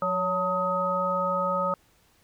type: harmonic tone with a mistuned harmonic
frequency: 180.2 Hz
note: F#3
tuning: 45 cents flat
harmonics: 1 / 3 / 5 / 7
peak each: -34 / -28 / -33 / -26 dBFS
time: 0.02-1.74 s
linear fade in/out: 2 ms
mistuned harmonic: 3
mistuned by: +59 cents
effects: pink hiss -63 dBFS RMS until 2.23 s